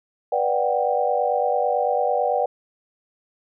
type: chord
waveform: sine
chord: G major seventh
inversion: first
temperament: just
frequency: 490 / 588 / 735 / 784 Hz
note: B4 / D5 / F#5 / G5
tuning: -14 / +2 / -12 / 0 cents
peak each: -24 dBFS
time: 0.32-2.46 s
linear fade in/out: 5 ms
effects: none